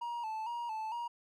triangle tone with vibrato, 911 Hz, A#5, 40 cents flat, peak -34 dBFS, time 0.01-1.08 s, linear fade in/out 10 ms, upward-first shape square, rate 2.2 Hz, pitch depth 69 cents each way, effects none

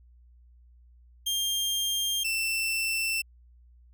sawtooth tone pair in turn, 3200 / 2676 Hz, G7 / E7, +35 / +25 cents, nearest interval minor third, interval 310 cents, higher first, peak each -23 dBFS, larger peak neither, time 1.26-2.24 / 2.24-3.22 s, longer neither, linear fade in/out 10 ms, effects added 60 Hz sine -53 dBFS peak until 3.93 s

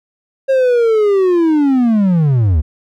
triangle linear sweep, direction down, 542 to 68.2 Hz, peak -7 dBFS, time 0.48-2.62 s, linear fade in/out 20 ms, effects none

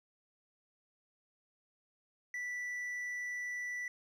sine tone with hard clipping, 1968 Hz, B6, 7 cents flat, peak -38 dBFS, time 2.34-3.88 s, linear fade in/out 2 ms, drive 3 dB, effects none

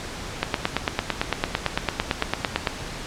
click train, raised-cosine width 0.3 ms, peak -4 dBFS, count 21, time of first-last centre 0.43-2.672 s, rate 8.92 Hz, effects pink hiss -34 dBFS RMS until 3.06 s + low-pass 7000 Hz 12 dB/octave

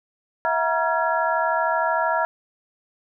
sine tone cluster, 652 / 725 / 949 / 1373 / 1675 Hz, E5 / F#5 / A#5 / F6 / G#6, -19 / -35 / +31 / -30 / +14 cents, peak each -24 / -29 / -23 / -26 / -28 dBFS, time 0.45-2.25 s, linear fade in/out 0 ms, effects none

